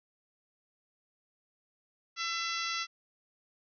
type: harmonic tone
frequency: 672 Hz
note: E5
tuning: 33 cents sharp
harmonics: 2 / 3 / 4 / 5 / 6 / 7 / 8 / 9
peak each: -37 / -39 / -40 / -41 / -42 / -42 / -43 / -44 dBFS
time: 2.16-2.87 s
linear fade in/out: 50 ms
effects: none